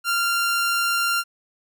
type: tone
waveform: sawtooth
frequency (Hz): 1387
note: F6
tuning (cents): -12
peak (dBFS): -16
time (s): 0.04-1.24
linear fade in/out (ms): 50
effects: none